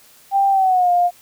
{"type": "tone with pitch glide", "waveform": "sine", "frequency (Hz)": [788, 706.1], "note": ["G5", "F5"], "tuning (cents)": [9, 19], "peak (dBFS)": -12, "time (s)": [0.31, 1.11], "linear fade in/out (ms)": 50, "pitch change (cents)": -190, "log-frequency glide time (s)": [0.5, 0.91], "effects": ["white hiss -49 dBFS RMS until 1.21 s"]}